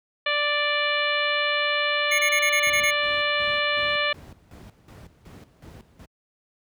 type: harmonic tone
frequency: 587.3 Hz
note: D5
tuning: in tune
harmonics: 1 / 2 / 3 / 4 / 5 / 6 / 7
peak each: -28 / -29 / -27 / -27 / -29 / -32 / -36 dBFS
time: 0.26-4.13 s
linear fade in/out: 5 ms
type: tone bursts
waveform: square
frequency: 2172 Hz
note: C#7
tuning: 36 cents flat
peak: -21 dBFS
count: 8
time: 2.11-2.909 s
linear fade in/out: 10 ms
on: 78 ms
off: 25 ms
type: noise with tremolo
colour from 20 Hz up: brown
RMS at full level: -39 dBFS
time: 2.66-6.06 s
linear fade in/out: 10 ms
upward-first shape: square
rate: 2.7 Hz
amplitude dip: 75%
effects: high-pass 80 Hz 12 dB/octave